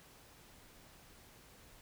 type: silence
effects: pink hiss -60 dBFS RMS until 1.81 s